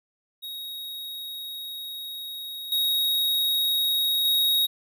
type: tone with level steps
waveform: square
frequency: 3774 Hz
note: A#7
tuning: 21 cents sharp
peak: -34 / -22 / -20 dBFS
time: 0.42-4.67 s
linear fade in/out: 20 ms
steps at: 2.72 / 4.25 s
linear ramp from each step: 2 ms
effects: none